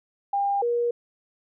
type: tone pair in turn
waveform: sine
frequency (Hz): 801 / 476.3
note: G5 / A#4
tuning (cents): +37 / +37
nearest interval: major sixth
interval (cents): 900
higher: first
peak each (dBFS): -21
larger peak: neither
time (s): 0.33-0.62 / 0.62-0.91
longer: neither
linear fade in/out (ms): 5
effects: none